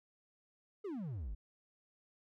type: exponential sweep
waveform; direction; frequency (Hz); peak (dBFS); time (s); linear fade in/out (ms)
triangle; down; 440 to 43.65; -37; 0.84-1.35; 10
effects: none